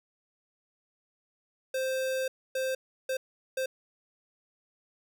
square tone bursts at uneven times, 523.3 Hz, C5, in tune, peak -29 dBFS, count 4, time 1.74-2.28 / 2.55-2.75 / 3.09-3.17 / 3.57-3.66 s, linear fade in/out 5 ms, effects none

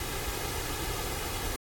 pink noise with comb filter, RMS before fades -34 dBFS, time 0-1.56 s, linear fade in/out 2 ms, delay 2.4 ms, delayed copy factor +0.55, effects AAC 64 kbps

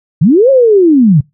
sine linear two-way sweep, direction up then down, 129.9 to 554.4 to 129.9 Hz, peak -3 dBFS, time 0.21-1.21 s, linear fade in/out 10 ms, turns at 0.5 s, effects noise-tail reverb RT60 0.2 s tail -23 dB re dry

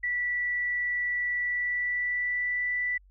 sine tone with pitch glide, 1958 to 1975 Hz, B6 to B6, -15 to 0 cents, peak -26 dBFS, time 0.03-2.98 s, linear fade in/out 10 ms, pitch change +15 cents, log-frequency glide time 1.39-2.7 s, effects added 47 Hz sine -54 dBFS peak until 3.1 s

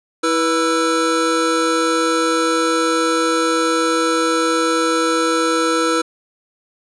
square tone cluster, 327.1 / 488.2 / 1332 Hz, E4 / B4 / E6, -13 / -20 / +18 cents, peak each -20 dBFS, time 0.23-6.02 s, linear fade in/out 10 ms, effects resampled to 24000 Hz

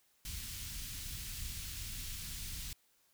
pink band-stop noise, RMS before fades -43 dBFS, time 0.25-2.73 s, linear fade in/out 2 ms, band 110 to 3100 Hz, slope 12 dB/octave, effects white hiss -72 dBFS RMS until 3.13 s

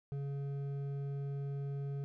sine tone with hard clipping, 140 Hz, C#3, 18 cents sharp, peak -38 dBFS, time 0.12-2.04 s, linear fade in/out 0 ms, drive 7 dB, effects none

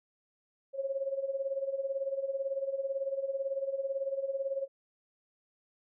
sine tone with tremolo, 544 Hz, C#5, 33 cents flat, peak -28 dBFS, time 0.73-4.68 s, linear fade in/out 50 ms, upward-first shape sine, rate 18 Hz, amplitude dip 75%, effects none

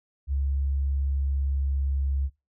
sine tone with pitch glide, 69 to 68.56 Hz, C#2 to C#2, -7 to -18 cents, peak -23 dBFS, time 0.27-2.3 s, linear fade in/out 50 ms, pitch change -11 cents, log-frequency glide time 0.86-2.07 s, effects noise-tail reverb RT60 0.3 s tail -24 dB re dry

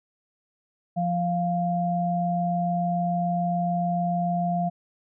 sine tone pair together, 174.62 / 698.5 Hz, F3 / F5, 0 / 0 cents, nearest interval 2 octaves, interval 2400 cents, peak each -25 dBFS, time 0.96-4.7 s, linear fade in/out 20 ms, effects none

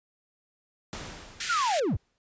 pink noise with exponential decay, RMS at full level -36 dBFS, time 0.93-2.18 s, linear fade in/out 0 ms, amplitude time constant 270 ms
pink high-pass noise, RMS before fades -32 dBFS, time 1.4-1.8 s, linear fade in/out 5 ms, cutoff 1500 Hz, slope 48 dB/octave
triangle linear sweep, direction down, 1475 to 46.57 Hz, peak -22 dBFS, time 1.49-1.97 s, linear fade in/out 10 ms
effects resampled to 16000 Hz

